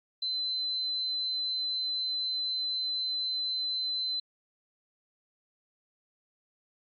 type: tone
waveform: sine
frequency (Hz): 4052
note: B7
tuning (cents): +44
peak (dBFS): -29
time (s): 0.22-4.2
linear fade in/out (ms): 5
effects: AAC 64 kbps